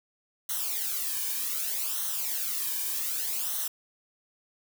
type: noise with flanger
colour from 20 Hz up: blue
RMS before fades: -31 dBFS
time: 0.49-3.68 s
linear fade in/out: 5 ms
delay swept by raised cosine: 0.41 to 1.51 ms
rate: 0.65 Hz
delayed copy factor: -0.75
effects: none